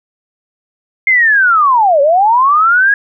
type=linear two-way sweep; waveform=sine; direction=down then up; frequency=2131 to 543 to 1676 Hz; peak=-6 dBFS; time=1.07-2.94 s; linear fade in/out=2 ms; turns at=2.01 s; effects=none